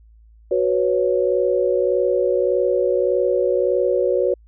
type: chord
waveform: sine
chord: F# suspended fourth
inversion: none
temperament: just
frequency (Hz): 370 / 493.3 / 555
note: F#4 / B4 / C#5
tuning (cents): 0 / -2 / +2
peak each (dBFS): -20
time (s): 0.51-4.34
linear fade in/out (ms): 5
effects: added 55 Hz sine -46 dBFS peak until 4.47 s